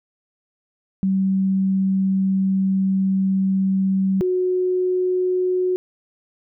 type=tone pair in turn; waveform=sine; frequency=191.7 / 366.3 Hz; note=G3 / F#4; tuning=-38 / -17 cents; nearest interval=major seventh; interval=1121 cents; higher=second; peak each=-16 / -17 dBFS; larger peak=first; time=1.03-4.21 / 4.21-5.76 s; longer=first; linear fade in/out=0 ms; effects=none